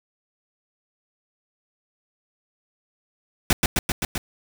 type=noise with echo; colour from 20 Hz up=pink; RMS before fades=-17 dBFS; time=3.5-3.53 s; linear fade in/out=2 ms; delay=130 ms; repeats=5; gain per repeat=-2 dB; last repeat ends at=4.18 s; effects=none